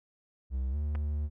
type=tone with pitch glide; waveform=triangle; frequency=64.9 to 74.12 Hz; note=C2 to D2; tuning=-13 to +17 cents; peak=-27 dBFS; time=0.5-1.3 s; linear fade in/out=50 ms; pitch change=+230 cents; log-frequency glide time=0.71-0.76 s
type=clicks; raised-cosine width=0.5 ms; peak=-30 dBFS; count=2; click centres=0.951 / 0.955 s
effects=none